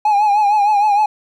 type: tone with vibrato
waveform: triangle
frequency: 830.6 Hz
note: G#5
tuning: in tune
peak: -8 dBFS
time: 0.05-1.06 s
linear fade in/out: 5 ms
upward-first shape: triangle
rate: 6.5 Hz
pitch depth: 77 cents each way
effects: tanh soft clip ceiling -4 dBFS